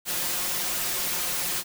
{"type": "noise with comb filter", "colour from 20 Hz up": "white", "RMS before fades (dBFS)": -28, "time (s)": [0.05, 1.64], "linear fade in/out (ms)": 50, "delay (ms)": 5.6, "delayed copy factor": 0.8, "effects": []}